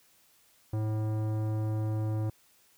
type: tone with tanh clipping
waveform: sine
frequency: 108.3 Hz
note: A2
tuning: 27 cents flat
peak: -30 dBFS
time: 0.73-2.3 s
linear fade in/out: 5 ms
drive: 16 dB
effects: white hiss -64 dBFS RMS until 2.77 s